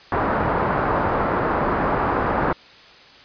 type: low-pass noise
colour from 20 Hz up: white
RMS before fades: -21 dBFS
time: 0.12-2.53 s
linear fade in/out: 2 ms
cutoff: 1300 Hz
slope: 24 dB/octave
effects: white hiss -46 dBFS RMS until 3.24 s + resampled to 11025 Hz